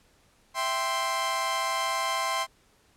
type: chord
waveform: sawtooth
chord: C major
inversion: first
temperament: equal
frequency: 659.3 / 784 / 1046.5 Hz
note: E5 / G5 / C6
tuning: 0 / 0 / 0 cents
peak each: -30 / -30 / -24 dBFS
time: 0.54-2.47 s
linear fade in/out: 50 ms
effects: pink hiss -63 dBFS RMS until 2.96 s + low-pass 11000 Hz 12 dB/octave